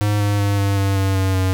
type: tone with pitch steps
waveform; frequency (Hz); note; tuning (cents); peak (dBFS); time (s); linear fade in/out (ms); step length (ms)
square; 103.83 / 102.34 / 100.87 / 99.43 / 98 / 96.6 / 95.21 / 93.85; G#2 / G#2 / G2 / G2 / G2 / G2 / G2 / F#2; 0 / -25 / +50 / +25 / 0 / -25 / -50 / +25; -16; 0.01-1.53; 0; 190
effects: none